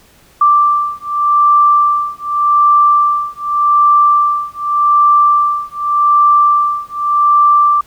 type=beating tone pair; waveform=sine; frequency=1174.7 / 1175.55 Hz; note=D6 / D6; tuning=0 / +1 cents; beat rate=0.85 Hz; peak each=-11 dBFS; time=0.41-7.81 s; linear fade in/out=5 ms; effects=pink hiss -47 dBFS RMS until 7.86 s